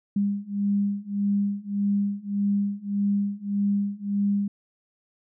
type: beating tone pair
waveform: sine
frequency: 200.8 / 202.5 Hz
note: G3 / G#3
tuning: +42 / -43 cents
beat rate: 1.7 Hz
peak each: -26 / -25 dBFS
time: 0.16-4.48 s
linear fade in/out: 5 ms
effects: none